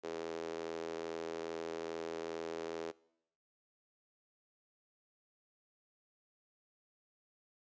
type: tone with high-pass filter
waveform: sawtooth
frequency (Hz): 82.41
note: E2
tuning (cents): 0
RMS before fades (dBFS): -42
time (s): 0.03-2.92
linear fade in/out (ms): 20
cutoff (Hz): 420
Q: 3.5
effects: noise-tail reverb RT60 0.8 s tail -23 dB re dry + resampled to 16000 Hz